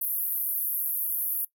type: band-pass noise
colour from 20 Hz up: pink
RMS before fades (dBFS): -29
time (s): 0.01-1.45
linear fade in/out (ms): 5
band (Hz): 11000 to 16000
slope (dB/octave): 96
effects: noise-tail reverb RT60 0.1 s tail -19 dB re dry